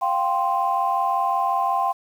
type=chord; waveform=sine; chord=F suspended second; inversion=none; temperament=equal; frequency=698.5 / 784 / 1046.5 Hz; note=F5 / G5 / C6; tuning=0 / 0 / 0 cents; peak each=-25 / -22 / -22 dBFS; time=0.01-1.93 s; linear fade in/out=20 ms; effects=tanh soft clip ceiling -10 dBFS + 8-bit